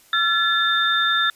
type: tone cluster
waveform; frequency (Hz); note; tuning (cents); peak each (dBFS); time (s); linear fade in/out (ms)
sine; 1355 / 1725 / 3612; E6 / A6 / A7; +47 / -35 / +45; -21; 0.13-1.3; 2
effects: white hiss -53 dBFS RMS until 1.35 s + resampled to 32000 Hz